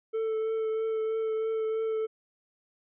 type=tone with vibrato; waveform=triangle; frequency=442.1 Hz; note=A4; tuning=8 cents sharp; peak=-25 dBFS; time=0.13-2.07 s; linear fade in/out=20 ms; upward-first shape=triangle; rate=3.1 Hz; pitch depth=17 cents each way; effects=resampled to 8000 Hz